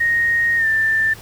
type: tone with pitch glide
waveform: sine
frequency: 1864.7 to 1778.4 Hz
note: A#6 to A6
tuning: 0 to +18 cents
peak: -14 dBFS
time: 0-1.14 s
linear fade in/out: 10 ms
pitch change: -82 cents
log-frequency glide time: 0.57-0.66 s
effects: added 107 Hz sine -41 dBFS peak until 1.21 s + pink hiss -40 dBFS RMS until 1.21 s